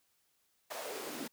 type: noise with high-pass filter sweep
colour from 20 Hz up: pink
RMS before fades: -42 dBFS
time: 0.7-1.28 s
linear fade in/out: 10 ms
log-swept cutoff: 680 to 240 Hz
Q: 3.2
effects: white hiss -75 dBFS RMS until 1.32 s